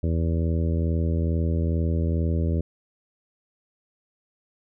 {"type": "harmonic tone", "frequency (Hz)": 82.3, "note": "E2", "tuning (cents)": -2, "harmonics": [1, 2, 3, 4, 5, 6, 7], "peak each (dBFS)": [-22, -28, -32, -34, -36, -38, -39], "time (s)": [0.03, 2.61], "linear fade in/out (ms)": 5, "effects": []}